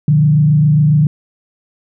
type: tone with frequency modulation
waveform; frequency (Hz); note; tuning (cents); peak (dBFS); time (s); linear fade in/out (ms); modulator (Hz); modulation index
sine; 150; D3; +37; -7; 0.08-1.07; 2; 27.3; 0.57
effects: none